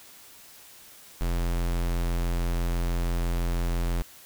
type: tone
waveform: square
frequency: 43.04 Hz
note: F1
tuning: 25 cents flat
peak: -25 dBFS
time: 1.21-4.02 s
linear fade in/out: 0 ms
effects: white hiss -50 dBFS RMS until 4.25 s